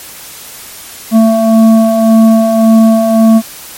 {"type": "tone with frequency modulation", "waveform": "sine", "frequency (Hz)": 223.9, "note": "A3", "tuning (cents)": 30, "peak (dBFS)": -3, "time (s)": [1.11, 3.42], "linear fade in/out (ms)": 50, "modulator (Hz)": 446, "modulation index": 0.91, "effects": ["white hiss -29 dBFS RMS until 3.77 s", "MP3 64 kbps"]}